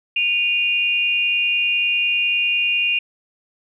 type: tone pair together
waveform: sine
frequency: 2464 / 2794 Hz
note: D#7 / F7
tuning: -17 / 0 cents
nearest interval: major second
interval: 217 cents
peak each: -19 dBFS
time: 0.16-2.99 s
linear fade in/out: 5 ms
effects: none